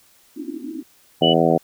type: band-pass noise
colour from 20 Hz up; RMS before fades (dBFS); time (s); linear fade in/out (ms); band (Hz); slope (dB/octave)
white; -31; 0.36-0.83; 10; 250 to 330; 96
type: harmonic tone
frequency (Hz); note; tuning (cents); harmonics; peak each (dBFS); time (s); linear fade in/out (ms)
82.41; E2; 0; 2 / 3 / 4 / 5 / 6 / 7 / 8 / 9; -22 / -22 / -22 / -22 / -22 / -22 / -22 / -22; 1.21-1.58; 10
type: tone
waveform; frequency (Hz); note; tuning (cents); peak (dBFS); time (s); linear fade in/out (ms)
sine; 2960; F#7; 0; -17; 1.22-1.34; 20
effects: white hiss -55 dBFS RMS until 1.63 s